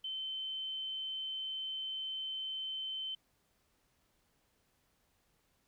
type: tone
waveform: sine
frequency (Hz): 3079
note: G7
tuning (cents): -32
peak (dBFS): -37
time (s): 0.04-3.15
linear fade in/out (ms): 5
effects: pink hiss -75 dBFS RMS until 5.67 s